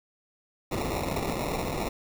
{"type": "noise with sample-and-hold", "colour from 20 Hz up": "blue", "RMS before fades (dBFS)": -30, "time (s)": [0.71, 1.89], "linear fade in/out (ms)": 10, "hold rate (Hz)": 1575, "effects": []}